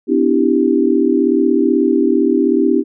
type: chord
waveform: sine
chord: E minor seventh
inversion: second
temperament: equal with one note detuned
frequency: 252.9 / 293.7 / 329.6 / 392 Hz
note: B3 / D4 / E4 / G4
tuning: +41 / 0 / 0 / 0 cents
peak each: -16 dBFS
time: 0.07-2.84 s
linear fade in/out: 50 ms
effects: none